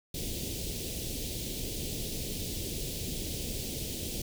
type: band-stop noise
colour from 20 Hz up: pink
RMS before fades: -36 dBFS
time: 0.14-4.22 s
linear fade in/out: 5 ms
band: 500 to 3000 Hz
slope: 24 dB/octave
effects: none